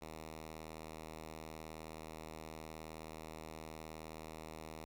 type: tone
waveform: 5% pulse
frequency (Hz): 79.1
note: D#2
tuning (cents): +29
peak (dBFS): -36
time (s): 0.01-4.85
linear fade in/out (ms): 10
effects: none